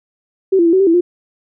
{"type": "tone with pitch steps", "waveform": "sine", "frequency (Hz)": [382.9, 340.2, 333.4, 377.3, 390.8, 331.7, 352.9], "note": ["G4", "F4", "E4", "F#4", "G4", "E4", "F4"], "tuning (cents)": [-41, -45, 20, 34, -5, 11, 18], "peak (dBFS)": -8, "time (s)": [0.52, 1.01], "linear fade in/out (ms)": 10, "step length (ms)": 70, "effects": []}